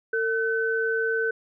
sine tone pair together, 451.3 / 1518 Hz, A4 / F#6, +44 / +44 cents, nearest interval octave + major sixth, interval 2100 cents, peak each -25 dBFS, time 0.13-1.31 s, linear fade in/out 5 ms, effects none

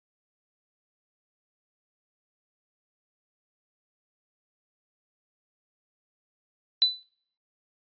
sine tone with exponential decay, 3990 Hz, B7, 17 cents sharp, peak -14 dBFS, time 6.82-7.03 s, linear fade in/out 0 ms, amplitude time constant 45 ms, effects noise-tail reverb RT60 0.6 s tail -24 dB re dry + resampled to 11025 Hz

